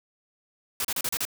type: noise bursts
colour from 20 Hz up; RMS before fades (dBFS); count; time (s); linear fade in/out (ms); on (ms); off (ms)
white; -28; 6; 0.8-1.252; 2; 47; 34
effects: none